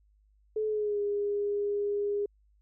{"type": "tone with pitch glide", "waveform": "sine", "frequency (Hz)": [431.4, 408.8], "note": ["A4", "G#4"], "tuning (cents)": [-34, -27], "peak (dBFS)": -27, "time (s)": [0.56, 2.26], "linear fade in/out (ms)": 5, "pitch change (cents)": -93, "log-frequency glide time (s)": [0.67, 1], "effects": ["added 51 Hz sine -62 dBFS peak until 2.61 s"]}